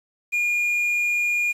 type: tone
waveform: triangle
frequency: 2425 Hz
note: D#7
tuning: 45 cents flat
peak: -18 dBFS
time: 0.32-1.53 s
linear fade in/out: 20 ms
effects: resampled to 32000 Hz + 8-bit